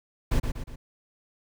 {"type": "noise with echo", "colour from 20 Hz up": "brown", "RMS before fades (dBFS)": -22, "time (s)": [0.31, 0.4], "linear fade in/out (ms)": 10, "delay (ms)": 120, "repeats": 3, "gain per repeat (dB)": -6, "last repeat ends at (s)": 0.76, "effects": []}